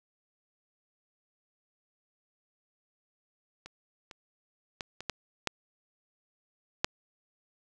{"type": "clicks", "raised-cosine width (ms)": 0.2, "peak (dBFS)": [-27, -28, -18, -23, -14, -11, -7], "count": 7, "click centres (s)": [3.66, 4.112, 4.808, 5.006, 5.097, 5.473, 6.845], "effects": []}